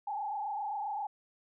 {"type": "tone with frequency modulation", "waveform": "sine", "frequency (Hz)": 830.6, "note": "G#5", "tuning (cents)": 0, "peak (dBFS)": -33, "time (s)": [0.07, 1.07], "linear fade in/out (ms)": 5, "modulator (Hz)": 27.6, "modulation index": 1.5, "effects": []}